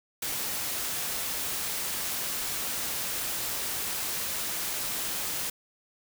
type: noise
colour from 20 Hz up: white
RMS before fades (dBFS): -32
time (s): 0.22-5.5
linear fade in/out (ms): 5
effects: none